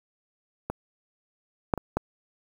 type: clicks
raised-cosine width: 1 ms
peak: -15 / -7 / -17 / -10 dBFS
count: 4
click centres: 0.7 / 1.738 / 1.777 / 1.97 s
effects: 7-bit